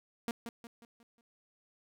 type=tone with echo; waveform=sawtooth; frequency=233.5 Hz; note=A#3; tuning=3 cents sharp; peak=-29 dBFS; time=0.28-0.31 s; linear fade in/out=0 ms; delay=180 ms; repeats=5; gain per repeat=-7 dB; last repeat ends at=1.21 s; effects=none